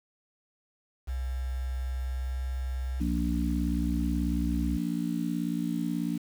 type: tone with pitch glide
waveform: sine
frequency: 64 to 64.41 Hz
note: C2 to C2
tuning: -38 to -27 cents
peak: -29 dBFS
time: 1.07-4.78 s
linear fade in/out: 20 ms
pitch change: +11 cents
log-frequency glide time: 1.95-2.23 s
type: chord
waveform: sine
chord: Bb major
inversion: second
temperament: just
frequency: 174.81 / 233.1 / 291.4 Hz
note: F3 / Bb3 / D4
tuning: +2 / 0 / -13 cents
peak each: -32 dBFS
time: 3-6.18 s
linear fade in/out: 10 ms
effects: 8-bit